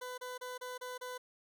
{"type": "tone bursts", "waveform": "20% pulse", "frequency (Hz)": 501, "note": "B4", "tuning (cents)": 25, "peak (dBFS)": -36, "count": 6, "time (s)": [0.01, 1.18], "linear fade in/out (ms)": 10, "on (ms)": 170, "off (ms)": 30, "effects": []}